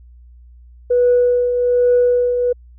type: tone with tremolo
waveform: sine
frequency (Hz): 490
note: B4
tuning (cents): -14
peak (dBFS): -8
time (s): 0.9-2.53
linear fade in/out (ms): 10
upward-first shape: triangle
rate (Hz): 1.2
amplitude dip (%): 55
effects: tanh soft clip ceiling -6 dBFS + added 60 Hz sine -40 dBFS peak until 2.78 s